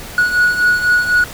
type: beating tone pair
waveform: triangle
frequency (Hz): 1458 / 1462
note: F#6 / F#6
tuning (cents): -26 / -21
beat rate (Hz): 4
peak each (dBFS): -16 / -10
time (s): 0.18-1.24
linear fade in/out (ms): 2
effects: pink hiss -31 dBFS RMS until 1.33 s